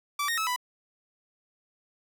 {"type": "tone with pitch steps", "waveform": "sawtooth", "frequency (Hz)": [1160, 1856, 1299, 991], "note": ["D6", "A#6", "E6", "B5"], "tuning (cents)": [-22, -8, -26, 6], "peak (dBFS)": -23, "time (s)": [0.19, 0.562], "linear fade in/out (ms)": 5, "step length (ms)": 93, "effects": []}